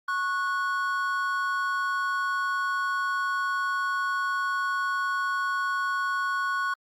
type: tone pair together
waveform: triangle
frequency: 1100 / 1469.6 Hz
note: C#6 / F#6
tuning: -14 / -12 cents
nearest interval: perfect fourth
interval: 502 cents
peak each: -26 dBFS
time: 0.08-6.74 s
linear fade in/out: 5 ms
effects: Opus 32 kbps